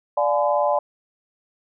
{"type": "chord", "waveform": "sine", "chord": "D diminished seventh", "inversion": "none", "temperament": "just", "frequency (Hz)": [587.3, 704.8, 845.8, 1014.9], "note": ["D5", "F5", "Ab5", "Cb6"], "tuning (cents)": [0, 16, 31, 47], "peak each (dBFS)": [-20, -25, -23, -25], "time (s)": [0.17, 0.79], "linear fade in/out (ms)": 5, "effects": []}